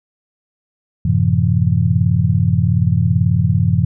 sine chord, F# half-diminished seventh, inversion none, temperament equal with one note detuned, 92.5 / 110 / 130.81 / 169.15 Hz, F#2 / A2 / C3 / E3, 0 / 0 / 0 / +45 cents, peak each -17 dBFS, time 1.05-3.85 s, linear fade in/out 5 ms, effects none

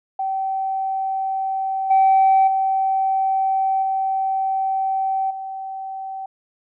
sine tone with level steps, 770 Hz, G5, 31 cents flat, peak -20 / -10 / -16 / -18 / -27 dBFS, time 0.19-6.26 s, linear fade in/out 5 ms, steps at 1.9 / 2.47 / 3.82 / 5.3 s, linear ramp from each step 10 ms, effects tanh soft clip ceiling -8 dBFS

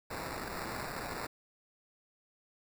white noise with sample-and-hold, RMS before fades -40 dBFS, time 0.1-1.27 s, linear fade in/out 10 ms, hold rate 3150 Hz, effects none

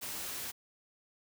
white noise, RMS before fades -40 dBFS, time 0.01-0.52 s, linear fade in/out 20 ms, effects none

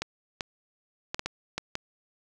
clicks, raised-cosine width 0.2 ms, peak -13 dBFS, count 7, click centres 0.02 / 0.408 / 1.145 / 1.194 / 1.26 / 1.58 / 1.754 s, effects none

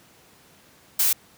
blue noise, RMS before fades -20 dBFS, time 0.99-1.13 s, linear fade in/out 5 ms, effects pink hiss -54 dBFS RMS until 1.37 s + high-pass 100 Hz 12 dB/octave

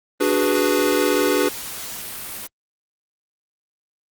square chord, G# half-diminished seventh, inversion second, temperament equal, 293.7 / 370 / 415.3 / 493.9 Hz, D4 / F#4 / G#4 / B4, 0 / 0 / 0 / 0 cents, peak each -23 dBFS, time 0.2-1.49 s, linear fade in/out 10 ms
white noise, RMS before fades -32 dBFS, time 0.22-2.47 s, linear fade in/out 5 ms
effects Opus 32 kbps

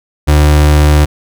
35% pulse tone, 75 Hz, D2, 37 cents sharp, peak -3 dBFS, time 0.27-1.06 s, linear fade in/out 20 ms, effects none

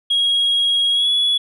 sine tone with pitch glide, 3294 to 3391 Hz, G#7 to G#7, -15 to +35 cents, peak -12 dBFS, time 0.1-1.38 s, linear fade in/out 10 ms, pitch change +50 cents, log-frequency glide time 0.93-1.09 s, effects tanh soft clip ceiling -12 dBFS

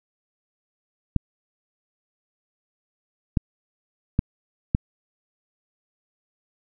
clicks, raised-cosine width 5 ms, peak -6 dBFS, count 4, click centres 1.163 / 3.372 / 4.191 / 4.749 s, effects none

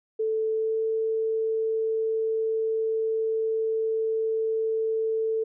sine tone with pitch glide, 440 to 443.8 Hz, A4 to A4, 0 to +15 cents, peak -23 dBFS, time 0.19-5.44 s, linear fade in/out 10 ms, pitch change +15 cents, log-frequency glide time 0.52-0.8 s, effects none

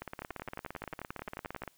two click trains, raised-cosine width 0.5 ms, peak -24 / -24 dBFS, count 30 / 17, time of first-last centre 0.02-1.677 / 0.22-1.636 s, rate 17.5 / 11.3 Hz, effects white hiss -67 dBFS RMS until 1.77 s

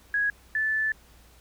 sine tone pair in turn, 1661.2 / 1749.3 Hz, G#6 / A6, 0 / -11 cents, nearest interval minor second, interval 89 cents, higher second, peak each -22 / -23 dBFS, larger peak first, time 0.14-0.3 / 0.55-0.92 s, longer second, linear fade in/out 2 ms, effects added 60 Hz sine -55 dBFS peak until 1.4 s + pink hiss -57 dBFS RMS until 1.4 s

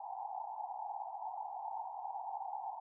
white band-pass noise, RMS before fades -43 dBFS, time 0-2.8 s, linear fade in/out 10 ms, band 740 to 900 Hz, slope 96 dB/octave, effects none

